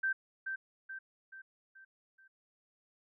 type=tone with echo; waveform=sine; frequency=1560 Hz; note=G6; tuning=9 cents flat; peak=-29 dBFS; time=0.03-0.13 s; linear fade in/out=10 ms; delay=430 ms; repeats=5; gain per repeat=-6 dB; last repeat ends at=2.28 s; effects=none